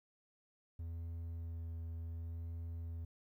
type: tone with vibrato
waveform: triangle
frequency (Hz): 83.1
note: E2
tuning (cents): +15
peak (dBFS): -39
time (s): 0.79-3.05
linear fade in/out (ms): 5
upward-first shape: sine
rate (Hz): 0.69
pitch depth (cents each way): 10
effects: 13-bit